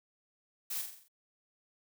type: noise with echo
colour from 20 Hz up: blue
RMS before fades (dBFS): -37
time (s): 0.7-0.82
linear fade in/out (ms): 10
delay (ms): 44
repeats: 6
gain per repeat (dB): -5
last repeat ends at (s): 1.084
effects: none